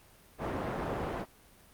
white low-pass noise, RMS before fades -35 dBFS, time 0.38-1.26 s, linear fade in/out 50 ms, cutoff 830 Hz, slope 12 dB/octave, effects pink hiss -59 dBFS RMS until 1.73 s + Opus 32 kbps

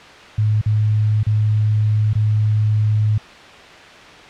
sine tone with dropouts, 106.9 Hz, A2, 49 cents flat, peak -13 dBFS, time 0.38-3.18 s, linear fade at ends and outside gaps 5 ms, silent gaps 0.614-0.66 / 1.232-1.266 / 2.133-2.153 s, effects white hiss -39 dBFS RMS until 4.29 s + low-pass 3000 Hz 12 dB/octave

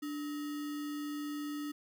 sine tone with sample-and-hold, 294.2 Hz, D4, 3 cents sharp, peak -36 dBFS, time 0.02-1.72 s, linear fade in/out 10 ms, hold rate 1575 Hz, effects none

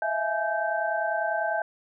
sine tone cluster, 645 / 675 / 843 / 1556 Hz, E5 / E5 / G#5 / G6, -38 / +41 / +26 / -13 cents, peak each -30 dBFS, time 0.02-1.62 s, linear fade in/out 2 ms, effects none

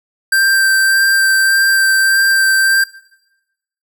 square tone with vibrato, 1571 Hz, G6, 3 cents sharp, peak -10 dBFS, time 0.32-2.84 s, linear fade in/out 5 ms, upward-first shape sine, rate 1.7 Hz, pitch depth 10 cents each way, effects noise-tail reverb RT60 1.0 s tail -22 dB re dry

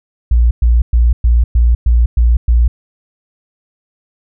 sine tone bursts, 58.8 Hz, A#1, 16 cents sharp, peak -6 dBFS, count 8, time 0.31-2.68 s, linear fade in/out 5 ms, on 200 ms, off 110 ms, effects none

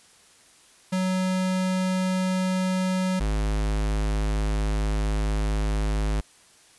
square tone pair in turn, 186 / 52.19 Hz, F#3 / G#1, +9 / +9 cents, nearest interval octave + minor seventh, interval 2200 cents, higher first, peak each -23 dBFS, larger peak neither, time 0.92-3.2 / 3.2-6.21 s, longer second, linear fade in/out 10 ms, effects white hiss -55 dBFS RMS until 6.78 s + resampled to 24000 Hz

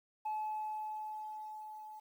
sine tone with level ramp, 859 Hz, A5, 42 cents flat, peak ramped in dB -32 to -47 dBFS, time 0.25-2 s, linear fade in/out 10 ms, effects tanh soft clip ceiling -33 dBFS + 11-bit

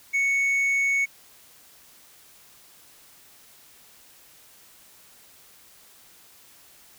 sine tone with tanh clipping, 2217 Hz, C#7, in tune, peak -21 dBFS, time 0.13-1.06 s, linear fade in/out 20 ms, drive 4 dB, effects white hiss -53 dBFS RMS until 6.98 s

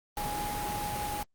sine tone in noise, 830 Hz, G#5, 1 cent flat, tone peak -33 dBFS, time 0.17-1.23 s, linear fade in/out 2 ms, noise pink, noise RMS -36 dBFS, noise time 0.17-1.23 s, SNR 0 dB, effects Opus 32 kbps

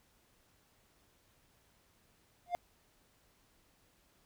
triangle tone with exponential growth, 704 Hz, F5, 14 cents sharp, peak -25 dBFS, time 2.46-2.55 s, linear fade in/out 0 ms, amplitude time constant 19 ms, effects pink hiss -70 dBFS RMS until 4.25 s

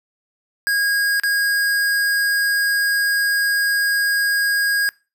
square tone with dropouts, 1636 Hz, G#6, 26 cents flat, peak -17 dBFS, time 0.67-4.89 s, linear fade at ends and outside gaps 0 ms, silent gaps 1.198-1.235 s, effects noise-tail reverb RT60 0.3 s tail -22 dB re dry

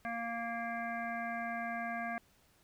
harmonic tone with a mistuned harmonic, 232.5 Hz, A#3, 4 cents flat, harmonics 1 / 3 / 5 / 7 / 9 / 10, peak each -43 / -39 / -46 / -42 / -46 / -52 dBFS, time 0.05-2.18 s, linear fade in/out 0 ms, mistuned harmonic 10, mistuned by +20 cents, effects pink hiss -68 dBFS RMS until 2.63 s

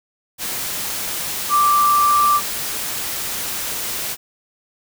sine tone in noise, 1174.7 Hz, D6, in tune, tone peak -12 dBFS, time 1.49-2.41 s, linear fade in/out 50 ms, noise white, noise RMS -25 dBFS, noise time 0.38-4.17 s, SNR +10 dB, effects none

